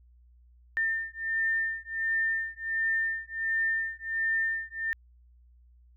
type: beating tone pair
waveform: sine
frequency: 1802 / 1803.4 Hz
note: A6 / A6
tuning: +41 / +42 cents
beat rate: 1.4 Hz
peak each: -30 dBFS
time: 0.77-4.93 s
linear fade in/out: 0 ms
effects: added 60 Hz sine -55 dBFS peak until 5.96 s